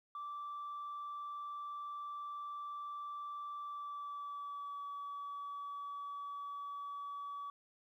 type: tone with pitch glide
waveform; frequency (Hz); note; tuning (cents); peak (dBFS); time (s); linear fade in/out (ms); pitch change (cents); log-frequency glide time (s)
sine; 1167 to 1142.3; D6 to D6; -11 to -48; -40; 0.15-7.5; 2; -37; 3.6-4.83
effects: tanh soft clip ceiling -39 dBFS + 13-bit